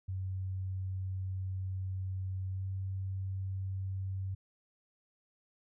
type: tone with pitch glide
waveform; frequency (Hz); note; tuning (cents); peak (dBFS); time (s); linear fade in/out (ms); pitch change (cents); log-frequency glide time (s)
sine; 94.3 to 95.56; F#2 to G2; +33 to -44; -34; 0.08-4.35; 10; +23; 2.51-2.64
effects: none